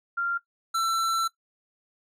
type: tone pair in turn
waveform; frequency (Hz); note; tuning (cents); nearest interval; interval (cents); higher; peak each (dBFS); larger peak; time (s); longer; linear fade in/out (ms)
sine / square; 1388 / 1340; F6 / E6; -11 / +28; minor second; 61; first; -24; neither; 0.17-0.38 / 0.74-1.28; second; 10
effects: noise-tail reverb RT60 0.1 s tail -17 dB re dry + low-pass 12000 Hz 12 dB/octave